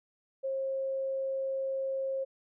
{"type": "tone", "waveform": "sine", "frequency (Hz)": 536, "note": "C5", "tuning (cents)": 42, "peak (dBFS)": -30, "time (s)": [0.43, 2.25], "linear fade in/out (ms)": 20, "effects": []}